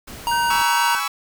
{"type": "noise", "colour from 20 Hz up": "pink", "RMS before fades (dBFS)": -37, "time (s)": [0.07, 0.63], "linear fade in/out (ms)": 10}
{"type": "tone", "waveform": "square", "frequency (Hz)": 942, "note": "A#5", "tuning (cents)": 18, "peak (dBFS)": -19, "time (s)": [0.27, 0.95], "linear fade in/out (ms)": 0}
{"type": "tone with vibrato", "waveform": "sine", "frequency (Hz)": 1526, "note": "G6", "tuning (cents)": -47, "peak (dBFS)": -23, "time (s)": [0.31, 1], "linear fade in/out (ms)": 10, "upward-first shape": "sine", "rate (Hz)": 4.6, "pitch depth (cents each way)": 10}
{"type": "chord", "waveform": "sawtooth", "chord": "C# minor seventh", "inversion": "second", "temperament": "equal with one note detuned", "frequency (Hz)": [830.6, 987.8, 1122.9, 1318.5], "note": ["G#5", "B5", "C#6", "E6"], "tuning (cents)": [0, 0, 22, 0], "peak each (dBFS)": [-27, -27, -22, -22], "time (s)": [0.5, 1.08], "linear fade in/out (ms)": 5}
{"effects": []}